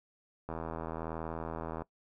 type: click train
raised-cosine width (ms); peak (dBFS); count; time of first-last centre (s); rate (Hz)
1; -24; 109; 0.49-1.82; 81.2
effects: noise-tail reverb RT60 0.1 s tail -20 dB re dry